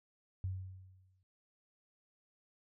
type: tone with exponential decay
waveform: sine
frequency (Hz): 93.7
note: F#2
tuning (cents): +22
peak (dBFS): -33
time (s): 0.44-1.23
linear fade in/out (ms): 0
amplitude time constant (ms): 170
effects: none